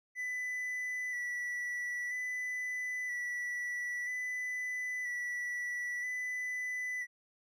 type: tone with vibrato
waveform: triangle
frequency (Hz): 1975.5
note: B6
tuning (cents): 0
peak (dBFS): -33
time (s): 0.15-7.07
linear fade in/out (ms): 50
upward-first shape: square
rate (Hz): 0.51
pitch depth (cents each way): 19
effects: none